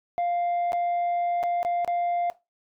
sine tone with dropouts, 698.5 Hz, F5, in tune, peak -20 dBFS, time 0.18-2.3 s, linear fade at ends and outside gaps 0 ms, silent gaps 0.721-0.731 / 1.43-1.436 / 1.63-1.649 / 1.847-1.877 s, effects noise-tail reverb RT60 0.2 s tail -18 dB re dry + tanh soft clip ceiling -22 dBFS

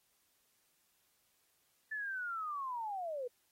sine linear sweep, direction down, 1760 to 472.6 Hz, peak -37 dBFS, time 1.91-3.28 s, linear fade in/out 10 ms, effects white hiss -75 dBFS RMS until 3.51 s + AAC 48 kbps

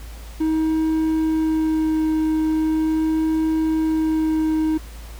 triangle tone with vibrato, 315.6 Hz, D#4, 25 cents sharp, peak -15 dBFS, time 0.4-4.78 s, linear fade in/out 10 ms, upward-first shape sine, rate 0.4 Hz, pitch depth 10 cents each way, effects added 55 Hz sine -34 dBFS peak until 5.19 s + pink hiss -44 dBFS RMS until 5.19 s

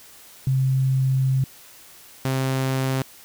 sine / sawtooth tone pair in turn, 132.3 / 132.3 Hz, C3 / C3, +20 / +20 cents, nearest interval unison, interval 0 cents, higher neither, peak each -17 dBFS, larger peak neither, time 0.47-1.44 / 2.25-3.02 s, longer first, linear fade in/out 2 ms, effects white hiss -47 dBFS RMS until 3.24 s

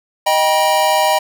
square chord, Eb augmented, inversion none, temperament equal with one note detuned, 622.3 / 784 / 963 Hz, Eb5 / G5 / B5, 0 / 0 / -44 cents, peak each -17 dBFS, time 0.26-1.19 s, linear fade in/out 10 ms, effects none

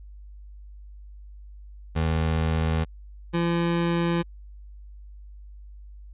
25% pulse tone pair in turn, 80.4 / 170.36 Hz, E2 / F3, -43 / -43 cents, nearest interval octave + minor second, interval 1300 cents, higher second, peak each -18 dBFS, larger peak neither, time 1.95-2.85 / 3.33-4.23 s, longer neither, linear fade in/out 20 ms, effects added 50 Hz sine -41 dBFS peak until 6.13 s + resampled to 8000 Hz

